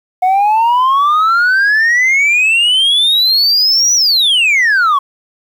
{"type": "exponential two-way sweep", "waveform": "sine", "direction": "up then down", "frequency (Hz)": [726, 5960, 1082], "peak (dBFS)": -5, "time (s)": [0.22, 4.99], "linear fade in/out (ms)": 10, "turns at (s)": 3.94, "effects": ["tanh soft clip ceiling -7 dBFS", "7-bit"]}